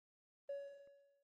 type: tone with exponential decay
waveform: triangle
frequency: 562 Hz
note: C#5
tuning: 24 cents sharp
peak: -37 dBFS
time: 0.49-1.23 s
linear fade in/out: 5 ms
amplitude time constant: 160 ms
effects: tanh soft clip ceiling -38 dBFS + Opus 24 kbps